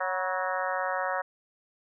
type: harmonic tone with a mistuned harmonic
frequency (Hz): 184.7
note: F#3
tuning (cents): -3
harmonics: 3 / 4 / 5 / 6 / 7 / 8 / 9 / 10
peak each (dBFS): -33 / -34 / -35 / -36 / -36 / -37 / -38 / -38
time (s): 0-1.22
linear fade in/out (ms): 10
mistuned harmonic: 5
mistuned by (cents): +56
effects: none